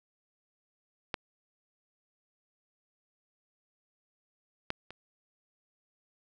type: clicks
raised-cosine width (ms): 0.3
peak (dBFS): -15 / -15 / -28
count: 3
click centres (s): 1.142 / 4.704 / 4.906
effects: none